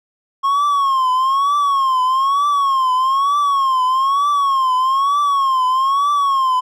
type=tone with vibrato; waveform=triangle; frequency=1086 Hz; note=C#6; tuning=36 cents flat; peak=-11 dBFS; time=0.43-6.61 s; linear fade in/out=20 ms; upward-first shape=triangle; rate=1.1 Hz; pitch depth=130 cents each way; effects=none